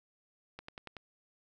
click train, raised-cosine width 0.3 ms, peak -28 dBFS, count 5, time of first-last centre 0.59-0.967 s, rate 10.6 Hz, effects none

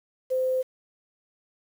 sine tone with quantisation, 516 Hz, C5, 24 cents flat, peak -22 dBFS, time 0.3-0.63 s, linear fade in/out 20 ms, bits 8, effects none

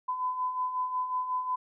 sine beating tone pair, 1005 / 1010.5 Hz, B5 / B5, +30 / +39 cents, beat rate 5.5 Hz, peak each -37 / -29 dBFS, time 0.08-1.56 s, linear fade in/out 10 ms, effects none

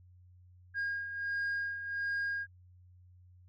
sine beating tone pair, 1624 / 1625.4 Hz, G#6 / G#6, -39 / -38 cents, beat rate 1.4 Hz, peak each -38 / -32 dBFS, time 0.74-2.47 s, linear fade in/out 50 ms, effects tanh soft clip ceiling -30 dBFS + added 90 Hz sine -56 dBFS peak until 3.48 s

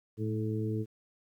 harmonic tone with a mistuned harmonic, 108.5 Hz, A2, 24 cents flat, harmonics 1 / 2 / 3 / 4, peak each -32 / -37 / -37 / -38 dBFS, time 0.17-0.86 s, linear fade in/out 50 ms, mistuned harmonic 1, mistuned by +46 cents, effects 11-bit

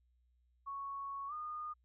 sine tone with pitch glide, 1108.7 to 1223.1 Hz, C#6 to D#6, 0 to -30 cents, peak -40 dBFS, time 0.66-1.74 s, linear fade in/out 20 ms, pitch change +170 cents, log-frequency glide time 1.28-1.33 s, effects added 61 Hz sine -70 dBFS peak until 1.84 s

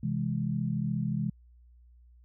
sine chord, C augmented, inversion none, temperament equal, 130.81 / 164.81 / 207.7 Hz, C3 / E3 / G#3, 0 / 0 / 0 cents, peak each -32 dBFS, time 0.03-1.3 s, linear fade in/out 5 ms, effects added 60 Hz sine -54 dBFS peak until 2.24 s

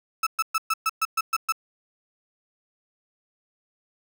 35% pulse tone bursts, 1309 Hz, E6, 13 cents flat, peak -19 dBFS, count 9, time 0.23-1.523 s, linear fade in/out 5 ms, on 37 ms, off 120 ms, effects 9-bit

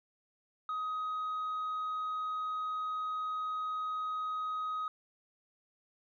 sine tone, 1258 Hz, D#6, 19 cents sharp, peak -31 dBFS, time 0.69-4.88 s, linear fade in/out 2 ms, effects tanh soft clip ceiling -32 dBFS

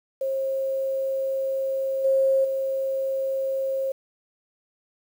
sine tone with level steps, 536 Hz, C5, 42 cents sharp, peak -23 / -17 / -23 dBFS, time 0.21-3.92 s, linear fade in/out 5 ms, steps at 2.04 / 2.44 s, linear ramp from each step 10 ms, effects 8-bit

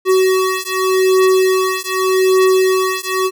square beating tone pair, 375.3 / 376.14 Hz, F#4 / F#4, +25 / +29 cents, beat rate 0.84 Hz, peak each -15 dBFS, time 0.05-3.31 s, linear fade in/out 50 ms, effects none

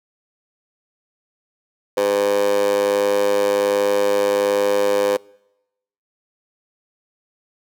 15% pulse tone with high-pass filter, 101.3 Hz, G#2, 43 cents flat, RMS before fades -18 dBFS, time 1.97-5.17 s, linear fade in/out 5 ms, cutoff 520 Hz, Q 6.4, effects noise-tail reverb RT60 0.9 s tail -26 dB re dry

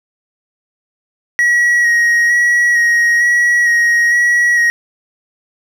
triangle tone with vibrato, 1903 Hz, A#6, 35 cents sharp, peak -7 dBFS, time 1.39-4.7 s, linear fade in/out 0 ms, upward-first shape square, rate 1.1 Hz, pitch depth 16 cents each way, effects none

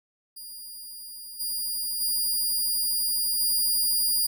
10% pulse tone with level steps, 4839 Hz, D#8, 49 cents flat, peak -32 / -21 / -17 / -15 dBFS, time 0.36-4.27 s, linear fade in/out 10 ms, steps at 1.39 / 2 / 3.39 s, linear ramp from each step 20 ms, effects none

